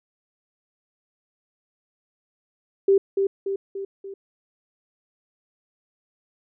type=tone with echo; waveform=sine; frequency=392 Hz; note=G4; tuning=in tune; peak=-13 dBFS; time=2.88-2.98 s; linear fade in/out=5 ms; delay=290 ms; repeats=4; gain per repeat=-5 dB; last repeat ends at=4.14 s; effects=none